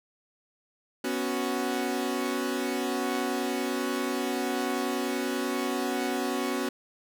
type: chord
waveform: sawtooth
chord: B suspended second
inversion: none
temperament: equal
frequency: 246.9 / 277.2 / 370 Hz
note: B3 / C#4 / F#4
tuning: 0 / 0 / 0 cents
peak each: -28 dBFS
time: 1.04-6.69 s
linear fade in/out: 5 ms
effects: none